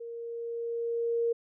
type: tone with level ramp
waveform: sine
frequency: 466.2 Hz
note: A#4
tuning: in tune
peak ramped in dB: -38 to -24 dBFS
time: 0-1.33 s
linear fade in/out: 10 ms
effects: none